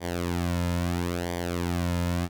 sawtooth tone with flanger, 87.2 Hz, F2, 2 cents flat, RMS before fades -28 dBFS, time 0-2.29 s, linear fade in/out 50 ms, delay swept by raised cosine 0.74 to 2.64 ms, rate 0.75 Hz, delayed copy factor -0.75, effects none

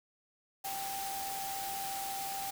sine tone in noise, 784 Hz, G5, in tune, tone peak -38 dBFS, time 0.64-2.51 s, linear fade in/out 10 ms, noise white, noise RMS -41 dBFS, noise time 0.64-2.51 s, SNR 0 dB, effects none

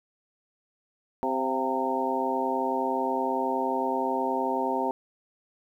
harmonic tone with a mistuned harmonic, 130.81 Hz, C3, in tune, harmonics 2 / 3 / 4 / 5 / 6 / 7, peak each -32 / -32 / -33 / -33 / -33 / -29 dBFS, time 1.23-4.91 s, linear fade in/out 0 ms, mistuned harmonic 5, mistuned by +59 cents, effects 10-bit

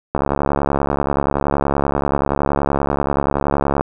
click train, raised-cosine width 1 ms, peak -3 dBFS, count 259, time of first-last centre 0.15-3.81 s, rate 70.5 Hz, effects none

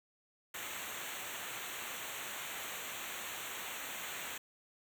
pink noise with comb filter, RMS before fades -43 dBFS, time 0.54-4.38 s, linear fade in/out 5 ms, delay 0.2 ms, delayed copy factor -1, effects none

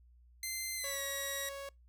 10% pulse tone with pitch glide, 2076 to 1914.7 Hz, C7 to A#6, -14 to +46 cents, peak -28 dBFS, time 0.43-1.49 s, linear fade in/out 2 ms, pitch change -140 cents, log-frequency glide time 0.76-1.01 s
sawtooth tone, 554.4 Hz, C#5, in tune, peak -38 dBFS, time 0.84-1.69 s, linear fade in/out 2 ms
effects noise-tail reverb RT60 0.2 s tail -25 dB re dry + added 60 Hz sine -59 dBFS peak until 1.88 s

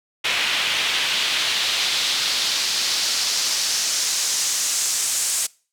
pink noise with band-pass filter sweep, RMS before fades -22 dBFS, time 0.24-5.47 s, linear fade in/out 10 ms, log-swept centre 2700 to 7900 Hz, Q 1.8, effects noise-tail reverb RT60 0.4 s tail -24 dB re dry

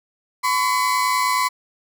35% pulse tone pair together, 1013 / 1122.6 Hz, B5 / C#6, +44 / +22 cents, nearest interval major second, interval 178 cents, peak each -17 / -21 dBFS, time 0.43-1.49 s, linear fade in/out 20 ms, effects none

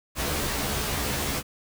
pink noise with comb filter, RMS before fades -28 dBFS, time 0.15-1.43 s, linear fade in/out 50 ms, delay 14 ms, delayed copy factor +0.9, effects none

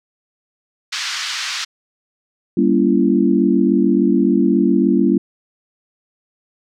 white band-pass noise, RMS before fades -24 dBFS, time 0.92-1.65 s, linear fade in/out 10 ms, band 1200 to 5500 Hz, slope 24 dB/octave
sine chord, G diminished seventh, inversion none, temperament just, 196 / 235.2 / 282.2 / 338.7 Hz, G3 / Bb3 / Db4 / Fb4, 0 / +16 / +31 / +47 cents, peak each -17 dBFS, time 2.57-5.18 s, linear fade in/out 5 ms
effects none

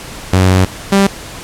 sawtooth tone pair in turn, 93.2 / 196.95 Hz, F#2 / G3, +13 / +8 cents, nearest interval octave + minor second, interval 1295 cents, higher second, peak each -3 dBFS, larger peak neither, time 0.33-0.65 / 0.92-1.07 s, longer first, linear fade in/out 5 ms, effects pink hiss -29 dBFS RMS until 1.43 s + low-pass 11000 Hz 12 dB/octave

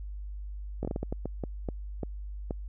slowing click train, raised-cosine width 2 ms, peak -19 dBFS, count 12, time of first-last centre 0.83-2.508 s, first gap 19 ms, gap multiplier 1.38, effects added 50 Hz sine -36 dBFS peak until 2.68 s

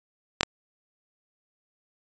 clicks, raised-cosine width 0.2 ms, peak -3 dBFS, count 2, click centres 0.409 / 0.432 s, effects resampled to 16000 Hz

